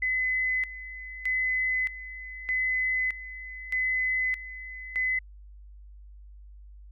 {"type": "tone with tremolo", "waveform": "sine", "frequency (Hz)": 2024, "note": "B6", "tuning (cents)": 42, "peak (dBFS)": -24, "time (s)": [0.02, 5.19], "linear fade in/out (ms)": 5, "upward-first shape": "square", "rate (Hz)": 0.81, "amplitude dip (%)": 80, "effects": ["added 50 Hz sine -45 dBFS peak until 6.91 s"]}